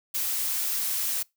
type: noise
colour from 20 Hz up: blue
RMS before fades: -28 dBFS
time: 0.14-1.23 s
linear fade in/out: 10 ms
effects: noise-tail reverb RT60 0.2 s tail -24 dB re dry